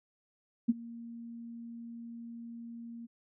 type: tone with ADSR envelope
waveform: sine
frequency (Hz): 233.1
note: A#3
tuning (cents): 0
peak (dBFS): -20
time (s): 0.68-3.07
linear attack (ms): 16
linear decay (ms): 28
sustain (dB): -22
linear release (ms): 22
effects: none